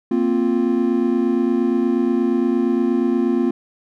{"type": "chord", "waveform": "triangle", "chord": "Bb suspended second", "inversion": "none", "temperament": "equal", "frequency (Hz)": [233.1, 261.6, 349.2], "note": ["Bb3", "C4", "F4"], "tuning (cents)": [0, 0, 0], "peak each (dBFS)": -18, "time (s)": [0.11, 3.51], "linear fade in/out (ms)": 5, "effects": []}